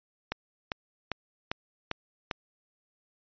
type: click train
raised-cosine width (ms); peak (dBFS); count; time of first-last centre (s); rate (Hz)
0.3; -14; 6; 0.32-2.312; 2.51
effects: resampled to 11025 Hz